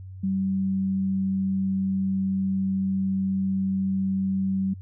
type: tone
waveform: sine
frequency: 191.9 Hz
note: G3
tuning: 37 cents flat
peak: -22 dBFS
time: 0.23-4.74 s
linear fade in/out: 10 ms
effects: added 94 Hz sine -37 dBFS peak until 4.81 s